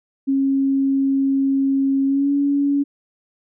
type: tone with pitch glide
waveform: sine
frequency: 272 to 282.7 Hz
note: C#4 to C#4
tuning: -33 to +34 cents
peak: -15 dBFS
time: 0.27-2.84 s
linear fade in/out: 20 ms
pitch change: +67 cents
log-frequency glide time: 2.06-2.31 s
effects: none